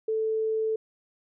sine tone, 440 Hz, A4, in tune, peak -24 dBFS, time 0.08-0.76 s, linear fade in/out 5 ms, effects none

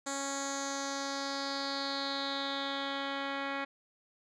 10% pulse tone with low-pass filter sweep, 276.4 Hz, C#4, 5 cents flat, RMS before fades -36 dBFS, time 0.06-3.65 s, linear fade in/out 10 ms, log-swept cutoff 7600 to 2600 Hz, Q 4.7, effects none

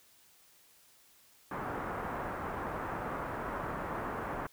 white low-pass noise, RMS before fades -38 dBFS, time 1.51-4.47 s, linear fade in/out 5 ms, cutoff 1400 Hz, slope 24 dB/octave, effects white hiss -63 dBFS RMS until 4.52 s

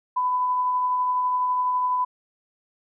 sine tone with tremolo, 1000 Hz, B5, 21 cents sharp, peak -19 dBFS, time 0.16-2.05 s, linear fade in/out 10 ms, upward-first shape triangle, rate 12 Hz, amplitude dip 25%, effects none

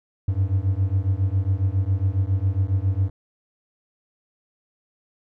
triangle beating tone pair, 92.5 / 99.8 Hz, F#2 / G2, 0 / +32 cents, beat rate 7.3 Hz, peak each -20 dBFS, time 0.28-3.1 s, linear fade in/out 5 ms, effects none

